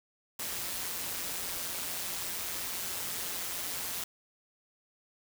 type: noise with amplitude modulation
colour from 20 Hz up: white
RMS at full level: -34 dBFS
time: 0.39-4.04 s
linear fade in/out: 5 ms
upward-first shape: sine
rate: 177 Hz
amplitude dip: 55%
effects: none